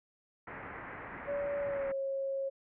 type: low-pass noise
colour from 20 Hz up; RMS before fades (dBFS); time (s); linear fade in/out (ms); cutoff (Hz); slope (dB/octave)
white; -45; 0.47-1.92; 5; 2100; 48
type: tone with pitch glide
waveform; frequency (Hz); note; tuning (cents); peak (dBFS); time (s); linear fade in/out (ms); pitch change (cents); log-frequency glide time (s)
sine; 570 to 543.6; C#5 to C#5; +48 to -34; -32; 1.27-2.5; 20; -82; 1.62-1.92
effects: none